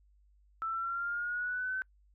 sine linear sweep, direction up, 1318.5 to 1534 Hz, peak -32 dBFS, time 0.62-1.82 s, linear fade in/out 0 ms, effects noise-tail reverb RT60 0.1 s tail -26 dB re dry + added 50 Hz sine -62 dBFS peak until 2.14 s

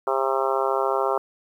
harmonic tone, 134 Hz, C3, 42 cents sharp, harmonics 3 / 4 / 5 / 6 / 7 / 8 / 9 / 10, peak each -26 / -27 / -28 / -29 / -29 / -30 / -31 / -31 dBFS, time 0.07-1.18 s, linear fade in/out 2 ms, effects 9-bit

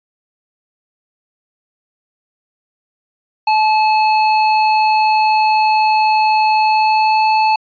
square tone with pitch glide, 864 to 870.5 Hz, A5 to A5, -32 to -19 cents, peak -11 dBFS, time 3.47-7.56 s, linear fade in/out 5 ms, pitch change +13 cents, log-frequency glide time 6.57-7.3 s, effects resampled to 11025 Hz

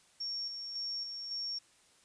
sine tone with tremolo, 5510 Hz, F8, 24 cents flat, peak -35 dBFS, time 0.2-1.59 s, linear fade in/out 10 ms, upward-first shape square, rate 1.8 Hz, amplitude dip 40%, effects white hiss -65 dBFS RMS until 2.04 s + resampled to 22050 Hz

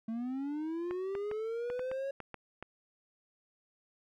triangle linear sweep, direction up, 220 to 554 Hz, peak -32 dBFS, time 0.08-2.11 s, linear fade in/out 5 ms
clicks, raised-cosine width 0.5 ms, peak -27 dBFS, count 9, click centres 0.91 / 1.152 / 1.314 / 1.701 / 1.794 / 1.915 / 2.203 / 2.343 / 2.626 s
effects none

